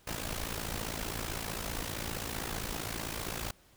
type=noise with amplitude modulation; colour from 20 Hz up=pink; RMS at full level=-34 dBFS; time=0.07-3.51 s; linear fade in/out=5 ms; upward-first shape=sine; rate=55.4 Hz; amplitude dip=75%; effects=pink hiss -63 dBFS RMS until 3.76 s